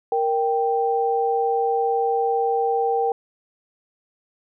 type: tone pair together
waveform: sine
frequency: 466.1 / 783.9 Hz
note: A#4 / G5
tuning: 0 / 0 cents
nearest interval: major sixth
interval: 900 cents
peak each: -21 dBFS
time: 0.12-3.12 s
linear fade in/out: 2 ms
effects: none